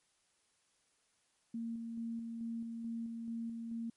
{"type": "tone with tremolo", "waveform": "sine", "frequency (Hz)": 230, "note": "A#3", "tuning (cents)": -23, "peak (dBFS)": -37, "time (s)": [1.54, 3.9], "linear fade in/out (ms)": 5, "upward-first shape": "square", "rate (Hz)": 2.3, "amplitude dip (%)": 30, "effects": ["white hiss -75 dBFS RMS until 3.96 s", "MP3 48 kbps"]}